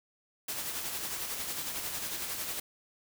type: noise with tremolo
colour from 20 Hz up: white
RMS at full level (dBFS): -35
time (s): 0.48-2.6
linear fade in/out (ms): 5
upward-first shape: sine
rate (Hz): 11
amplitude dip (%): 40
effects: none